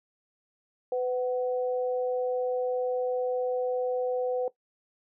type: tone pair together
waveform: sine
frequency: 502 / 747 Hz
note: B4 / F#5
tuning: +28 / +16 cents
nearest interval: perfect fifth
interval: 688 cents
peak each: -26 / -35 dBFS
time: 0.92-4.48 s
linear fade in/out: 2 ms
effects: noise-tail reverb RT60 0.1 s tail -17 dB re dry